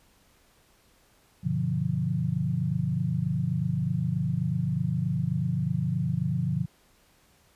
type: chord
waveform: sine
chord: G dominant seventh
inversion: none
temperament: equal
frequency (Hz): 98 / 123.47 / 146.83 / 174.61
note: G2 / B2 / D3 / F3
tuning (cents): 0 / 0 / 0 / 0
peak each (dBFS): -35 / -30 / -29 / -29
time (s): 1.43-6.66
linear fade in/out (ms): 20
effects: pink hiss -62 dBFS RMS until 7.55 s + resampled to 32000 Hz